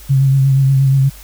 sine tone with vibrato, 135.4 Hz, C#3, 40 cents flat, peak -8 dBFS, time 0.09-1.1 s, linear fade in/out 20 ms, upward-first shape triangle, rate 8.4 Hz, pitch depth 37 cents each way, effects added 50 Hz sine -36 dBFS peak until 1.23 s + white hiss -40 dBFS RMS until 1.23 s

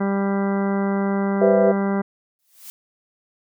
harmonic tone, 197.5 Hz, G3, 13 cents sharp, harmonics 1 / 2 / 3 / 4 / 5 / 6 / 7 / 8 / 10, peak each -20 / -26 / -30 / -32 / -34 / -36 / -37 / -38 / -40 dBFS, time 0-2.02 s, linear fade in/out 10 ms
sine chord, C major seventh, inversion second, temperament equal, 392 / 493.9 / 523.3 / 659.3 Hz, G4 / B4 / C5 / E5, 0 / 0 / 0 / 0 cents, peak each -19 / -18 / -22 / -18 dBFS, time 1.41-1.72 s, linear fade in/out 10 ms
blue noise with exponential growth, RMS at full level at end -35 dBFS, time 2.39-2.7 s, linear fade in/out 0 ms, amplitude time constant 67 ms
effects none

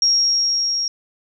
sine tone with level ramp, 5588 Hz, F8, in tune, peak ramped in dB -12 to -19 dBFS, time 0.02-0.88 s, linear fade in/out 2 ms, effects none

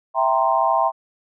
sine chord, C dominant seventh, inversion first, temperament equal, 659.3 / 784 / 932.3 / 1046.5 Hz, E5 / G5 / Bb5 / C6, 0 / 0 / 0 / 0 cents, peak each -21 dBFS, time 0.14-0.92 s, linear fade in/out 50 ms, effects none

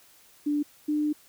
sine tone pair in turn, 293.7 / 299.7 Hz, D4 / D4, 0 / +35 cents, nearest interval unison, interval 35 cents, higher second, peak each -23 dBFS, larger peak neither, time 0.46-0.63 / 0.88-1.13 s, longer second, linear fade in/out 10 ms, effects white hiss -57 dBFS RMS until 1.28 s

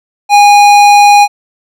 sine tone with tanh clipping, 820 Hz, G#5, 22 cents flat, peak -3 dBFS, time 0.29-1.28 s, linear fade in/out 50 ms, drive 18 dB, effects none

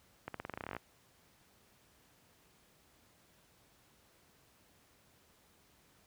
accelerating click train, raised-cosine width 0.5 ms, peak -25 dBFS, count 15, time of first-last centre 0.28-0.766 s, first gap 63 ms, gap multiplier 0.9, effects pink hiss -67 dBFS RMS until 6.06 s + high-pass 60 Hz 12 dB/octave

